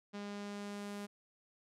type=tone with low-pass filter sweep; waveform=sawtooth; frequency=203.7 Hz; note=G#3; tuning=33 cents flat; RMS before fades=-44 dBFS; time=0.13-1.07 s; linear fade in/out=20 ms; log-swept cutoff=5200 to 12000 Hz; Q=0.88; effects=none